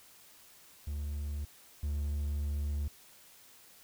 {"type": "tone pair in turn", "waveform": "triangle", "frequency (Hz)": [73.1, 72.82], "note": ["D2", "D2"], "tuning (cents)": [-7, -14], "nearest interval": "unison", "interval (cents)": 7, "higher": "first", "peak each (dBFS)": [-32, -29], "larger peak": "second", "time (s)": [[0.87, 1.45], [1.83, 2.88]], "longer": "second", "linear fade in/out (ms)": 5, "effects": ["white hiss -58 dBFS RMS until 3.83 s"]}